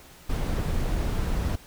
brown noise, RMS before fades -26 dBFS, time 0.29-1.56 s, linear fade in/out 10 ms, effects pink hiss -50 dBFS RMS until 1.66 s

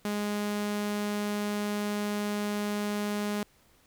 sawtooth tone, 207.1 Hz, G#3, 5 cents flat, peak -25 dBFS, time 0.05-3.43 s, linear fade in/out 2 ms, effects pink hiss -63 dBFS RMS until 3.86 s

